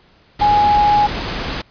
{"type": "tone in noise", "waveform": "sine", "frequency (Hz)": 830.6, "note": "G#5", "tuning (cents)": 0, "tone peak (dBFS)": -10, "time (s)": [0.41, 1.07], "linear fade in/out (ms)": 10, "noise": "pink", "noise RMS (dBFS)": -23, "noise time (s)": [0.39, 1.62], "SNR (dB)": 10, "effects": ["pink hiss -52 dBFS RMS until 1.7 s", "resampled to 11025 Hz"]}